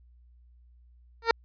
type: tone with exponential growth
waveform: 15% pulse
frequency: 459 Hz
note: A#4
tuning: 27 cents flat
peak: -9 dBFS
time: 1.22-1.31 s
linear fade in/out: 2 ms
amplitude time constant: 19 ms
effects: added 60 Hz sine -54 dBFS peak until 1.44 s + resampled to 11025 Hz